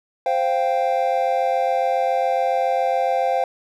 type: chord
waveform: triangle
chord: C suspended fourth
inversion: none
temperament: just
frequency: 523.3 / 697.7 / 784.9 Hz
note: C5 / F5 / G5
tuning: 0 / -2 / +2 cents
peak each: -20 dBFS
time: 0.26-3.44 s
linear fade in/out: 2 ms
effects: none